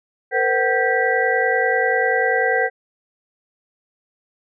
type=tone cluster; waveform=sine; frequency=460.8 / 511 / 756 / 1584 / 1950 Hz; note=A#4 / C5 / F#5 / G6 / B6; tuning=-20 / -41 / +37 / +18 / -23 cents; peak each=-22 dBFS; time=0.31-2.7 s; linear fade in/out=50 ms; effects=none